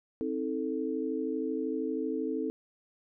sine chord, A diminished, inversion first, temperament just, 264 / 316.8 / 440 Hz, C4 / Eb4 / A4, +16 / +31 / 0 cents, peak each -34 dBFS, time 0.21-2.5 s, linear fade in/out 0 ms, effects none

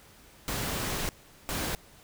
pink noise bursts at uneven times, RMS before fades -32 dBFS, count 2, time 0.48-1.09 / 1.49-1.75 s, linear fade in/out 0 ms, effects pink hiss -55 dBFS RMS until 2.03 s

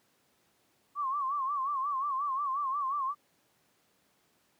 sine tone with vibrato, 1108.7 Hz, C#6, in tune, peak -29 dBFS, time 0.95-3.15 s, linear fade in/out 50 ms, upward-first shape sine, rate 5.6 Hz, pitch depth 110 cents each way, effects pink hiss -70 dBFS RMS until 4.59 s + high-pass 150 Hz 12 dB/octave

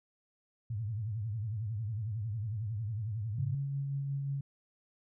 sine tone with vibrato, 108.2 Hz, A2, 29 cents flat, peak -33 dBFS, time 0.7-3.55 s, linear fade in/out 5 ms, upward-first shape triangle, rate 11 Hz, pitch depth 200 cents each way
sine tone with tremolo, 139 Hz, C#3, 5 cents sharp, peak -31 dBFS, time 3.38-4.41 s, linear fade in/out 5 ms, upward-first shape sine, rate 5.6 Hz, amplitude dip 25%
effects none

